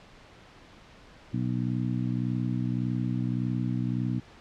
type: harmonic tone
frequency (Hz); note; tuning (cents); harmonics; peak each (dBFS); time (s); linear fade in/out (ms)
61.74; B1; 0; 2 / 3 / 4 / 5; -29 / -32 / -32 / -37; 1.33-4.2; 10
effects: pink hiss -52 dBFS RMS until 4.4 s + low-pass 4000 Hz 12 dB/octave